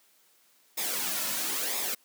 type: noise with flanger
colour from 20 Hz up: white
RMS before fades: -31 dBFS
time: 0.77-1.95 s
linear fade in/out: 10 ms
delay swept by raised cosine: 0.67 to 2.57 ms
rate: 1 Hz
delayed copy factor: -0.6
effects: white hiss -64 dBFS RMS until 2.04 s + high-pass 200 Hz 12 dB/octave